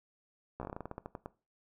slowing click train, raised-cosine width 1 ms, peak -26 dBFS, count 15, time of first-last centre 0.6-1.259 s, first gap 14 ms, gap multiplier 1.17, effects noise-tail reverb RT60 0.3 s tail -18 dB re dry

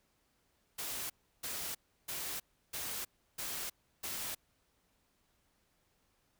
white noise bursts, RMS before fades -40 dBFS, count 6, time 0.78-4.35 s, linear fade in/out 10 ms, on 320 ms, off 330 ms, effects pink hiss -75 dBFS RMS until 6.39 s

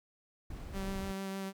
brown noise, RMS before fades -42 dBFS, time 0.5-1.12 s, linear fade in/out 5 ms
sawtooth tone with vibrato, 193.6 Hz, G3, 21 cents flat, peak -33 dBFS, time 0.72-1.53 s, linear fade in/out 50 ms, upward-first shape sine, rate 6.5 Hz, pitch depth 11 cents each way
effects none

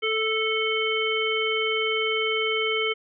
harmonic tone, 440 Hz, A4, in tune, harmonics 1 / 3 / 5 / 7, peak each -26 / -31 / -27 / -28 dBFS, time 0.02-2.94 s, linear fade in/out 20 ms, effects none

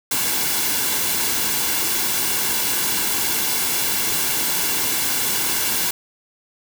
white noise with comb filter, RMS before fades -21 dBFS, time 0.11-5.91 s, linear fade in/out 5 ms, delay 1.6 ms, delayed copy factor -0.5, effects none

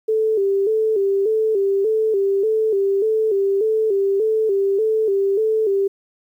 sine tone with vibrato, 415.3 Hz, G#4, in tune, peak -15 dBFS, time 0.08-5.88 s, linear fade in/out 10 ms, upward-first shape square, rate 1.7 Hz, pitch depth 93 cents each way, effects 9-bit

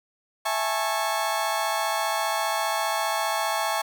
35% pulse chord, A major seventh, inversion second, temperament just, 660 / 825 / 880 / 1100 Hz, E5 / G#5 / A5 / C#6, +2 / -12 / 0 / -14 cents, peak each -28 dBFS, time 0.45-3.82 s, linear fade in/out 10 ms, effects none

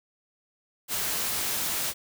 white noise, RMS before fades -29 dBFS, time 0.88-1.94 s, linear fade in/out 50 ms, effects none

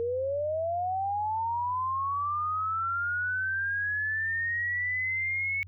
sine linear sweep, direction up, 460 to 2217 Hz, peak -27 dBFS, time 0-5.63 s, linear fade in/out 0 ms, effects added 92 Hz sine -44 dBFS peak until 5.67 s

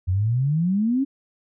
sine exponential sweep, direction up, 87.31 to 282 Hz, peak -18 dBFS, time 0.07-1.05 s, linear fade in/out 20 ms, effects none

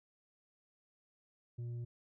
triangle tone with tanh clipping, 119.3 Hz, A#2, 41 cents sharp, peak -40 dBFS, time 1.58-1.85 s, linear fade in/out 10 ms, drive 9 dB, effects none

